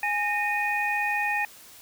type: tone cluster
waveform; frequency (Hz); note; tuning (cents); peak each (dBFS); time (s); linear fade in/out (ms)
sine; 828 / 1837 / 2477; G#5 / A#6 / D#7; -5 / -26 / -8; -28; 0.03-1.45; 2
effects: white hiss -49 dBFS RMS until 1.81 s